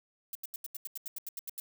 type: noise bursts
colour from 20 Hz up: violet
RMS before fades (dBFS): -39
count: 13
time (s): 0.33-1.6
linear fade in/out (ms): 2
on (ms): 22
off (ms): 82
effects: none